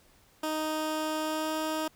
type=tone with pitch glide; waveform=15% pulse; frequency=311.1 to 313.3 Hz; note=D#4 to D#4; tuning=0 to +12 cents; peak=-23 dBFS; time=0.43-1.88 s; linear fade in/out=5 ms; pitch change=+12 cents; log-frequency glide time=1.22-1.53 s; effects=pink hiss -62 dBFS RMS until 1.95 s